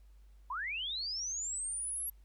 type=linear sweep; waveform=sine; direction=up; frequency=926 to 11470 Hz; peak=-35 dBFS; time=0.5-2.1 s; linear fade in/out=5 ms; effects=added 50 Hz sine -55 dBFS peak until 2.24 s + pink hiss -75 dBFS RMS until 2.24 s